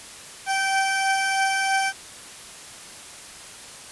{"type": "beating tone pair", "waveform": "20% pulse", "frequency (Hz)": [773, 776.1], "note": ["G5", "G5"], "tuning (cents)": [-24, -18], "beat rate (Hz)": 3.1, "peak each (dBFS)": [-24, -16], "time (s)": [0.46, 1.93], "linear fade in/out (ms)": 50, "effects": ["white hiss -41 dBFS RMS until 3.91 s", "resampled to 24000 Hz"]}